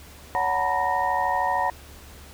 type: tone cluster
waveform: sine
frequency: 563 / 739 / 899 / 972 / 1852 Hz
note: C#5 / F#5 / A5 / B5 / A#6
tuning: +27 / -2 / +37 / -28 / -12 cents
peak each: -32 / -26 / -27 / -25 / -31 dBFS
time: 0.35-1.7 s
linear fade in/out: 0 ms
effects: added 72 Hz sine -47 dBFS peak until 2.33 s + pink hiss -47 dBFS RMS until 2.33 s